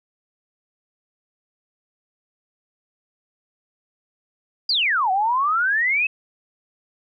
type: exponential two-way sweep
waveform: sine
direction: down then up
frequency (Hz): 4978 to 733 to 2630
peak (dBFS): -17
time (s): 4.69-6.07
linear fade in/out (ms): 5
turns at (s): 5.11
effects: none